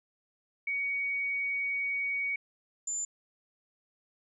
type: tone pair in turn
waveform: sine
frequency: 2245 / 7127 Hz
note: C#7 / A8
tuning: +21 / +21 cents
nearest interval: octave + minor sixth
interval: 2000 cents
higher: second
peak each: -29 / -31 dBFS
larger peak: first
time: 0.67-2.36 / 2.87-3.05 s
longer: first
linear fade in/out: 5 ms
effects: none